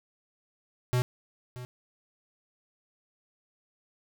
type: tone with echo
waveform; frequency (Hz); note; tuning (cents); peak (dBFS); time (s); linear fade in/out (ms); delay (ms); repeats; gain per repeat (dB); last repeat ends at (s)
square; 124.6; B2; +16; -24; 0.93-1.02; 0; 630; 1; -15; 1.65
effects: none